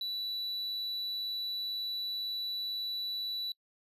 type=tone; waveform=triangle; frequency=3951 Hz; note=B7; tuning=in tune; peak=-32 dBFS; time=0.01-3.52 s; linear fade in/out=2 ms; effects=noise-tail reverb RT60 0.1 s tail -26 dB re dry + resampled to 32000 Hz